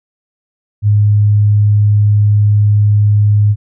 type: tone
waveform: sine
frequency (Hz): 104.1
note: G#2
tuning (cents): +5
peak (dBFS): -6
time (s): 0.82-3.56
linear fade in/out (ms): 50
effects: none